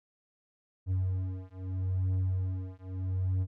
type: beating tone pair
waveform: triangle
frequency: 92.9 / 93.68 Hz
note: F#2 / F#2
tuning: +7 / +22 cents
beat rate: 0.78 Hz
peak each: -30 dBFS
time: 0.86-3.47 s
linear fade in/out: 50 ms
effects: none